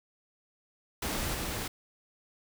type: noise with level steps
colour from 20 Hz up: pink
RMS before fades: -33 / -35 dBFS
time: 1.02-1.68 s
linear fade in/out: 5 ms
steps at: 1.34 s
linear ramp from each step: 2 ms
effects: none